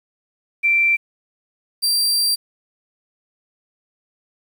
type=tone pair in turn; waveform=sine / sawtooth; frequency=2349 / 4713 Hz; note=D7 / D8; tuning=0 / +5 cents; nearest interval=octave; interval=1205 cents; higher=second; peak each=-13 dBFS; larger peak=neither; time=0.63-0.97 / 1.82-2.36 s; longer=second; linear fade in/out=20 ms; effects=8-bit